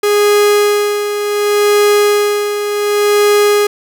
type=tone with tremolo; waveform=45% pulse; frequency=413.3 Hz; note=G#4; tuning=8 cents flat; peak=-7 dBFS; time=0.03-3.67 s; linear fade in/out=5 ms; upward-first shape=sine; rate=0.68 Hz; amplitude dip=60%; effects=none